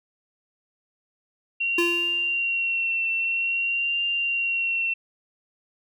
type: tone with vibrato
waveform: sine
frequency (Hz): 2742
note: F7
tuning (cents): -32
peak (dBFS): -22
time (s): 1.6-4.94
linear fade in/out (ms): 10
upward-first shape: triangle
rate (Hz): 0.51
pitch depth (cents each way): 32
type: tone with exponential decay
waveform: square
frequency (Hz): 344.8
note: F4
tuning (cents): -22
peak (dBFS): -20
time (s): 1.78-2.43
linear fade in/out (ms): 5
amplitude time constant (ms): 140
effects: none